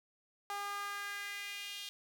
sawtooth tone with high-pass filter sweep, 404.6 Hz, G#4, 45 cents flat, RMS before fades -42 dBFS, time 0.5-1.89 s, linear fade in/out 0 ms, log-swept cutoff 920 to 3300 Hz, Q 2.8, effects none

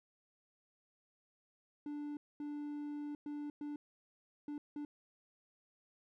triangle tone bursts at uneven times, 293.6 Hz, D4, in tune, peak -38 dBFS, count 6, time 1.86-2.17 / 2.4-3.15 / 3.26-3.5 / 3.61-3.76 / 4.48-4.58 / 4.76-4.85 s, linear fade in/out 2 ms, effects none

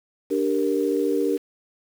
sine chord, G minor, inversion second, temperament equal, 293.7 / 392 / 466.2 Hz, D4 / G4 / Bb4, 0 / 0 / 0 cents, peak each -24 dBFS, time 0.3-1.38 s, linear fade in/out 20 ms, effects 7-bit

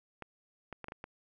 clicks, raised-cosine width 0.5 ms, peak -27 dBFS, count 6, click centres 0.223 / 0.727 / 0.843 / 0.884 / 0.921 / 1.041 s, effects none

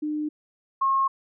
sine tone pair in turn, 302.1 / 1080 Hz, D4 / C#6, +49 / -45 cents, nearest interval octave + minor seventh, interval 2206 cents, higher second, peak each -25 / -19 dBFS, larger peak second, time 0.02-0.29 / 0.81-1.08 s, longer neither, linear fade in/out 10 ms, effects none

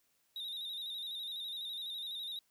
triangle tone with vibrato, 3729 Hz, A#7, in tune, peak -38 dBFS, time 0.36-2.39 s, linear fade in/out 2 ms, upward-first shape square, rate 12 Hz, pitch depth 50 cents each way, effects white hiss -75 dBFS RMS until 2.5 s

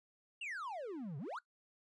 triangle exponential two-way sweep, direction down then up, 2900 to 129.9 to 1571 Hz, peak -39 dBFS, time 0.41-1.39 s, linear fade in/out 5 ms, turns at 1.18 s, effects noise-tail reverb RT60 0.1 s tail -19 dB re dry + resampled to 24000 Hz

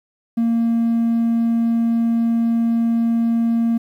triangle tone, 230.9 Hz, A#3, 16 cents flat, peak -12 dBFS, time 0.37-3.78 s, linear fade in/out 10 ms, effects tanh soft clip ceiling -9 dBFS + 9-bit

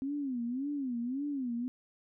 sine tone with vibrato, 261.6 Hz, C4, in tune, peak -32 dBFS, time 0.02-1.68 s, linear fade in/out 0 ms, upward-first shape sine, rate 1.8 Hz, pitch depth 190 cents each way, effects none

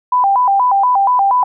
sine tone with vibrato, 887 Hz, A5, 14 cents sharp, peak -9 dBFS, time 0.12-1.44 s, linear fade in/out 5 ms, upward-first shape square, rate 4.2 Hz, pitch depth 200 cents each way, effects none

